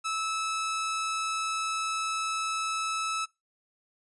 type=tone; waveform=sawtooth; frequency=1305 Hz; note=E6; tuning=18 cents flat; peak=-25 dBFS; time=0.04-3.26 s; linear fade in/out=20 ms; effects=noise-tail reverb RT60 0.2 s tail -19 dB re dry + resampled to 24000 Hz